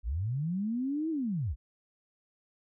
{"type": "linear two-way sweep", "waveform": "sine", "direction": "up then down", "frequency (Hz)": [47.23, 329.6, 47.23], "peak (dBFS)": -29, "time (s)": [0.03, 1.56], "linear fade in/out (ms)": 50, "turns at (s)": 1.1, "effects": []}